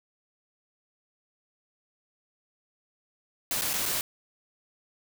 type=noise with dropouts; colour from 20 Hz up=white; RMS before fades=-29 dBFS; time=3.51-4.01 s; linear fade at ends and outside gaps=1 ms; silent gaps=3.612-3.619 / 3.733-3.737 / 3.856-3.86 s; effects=none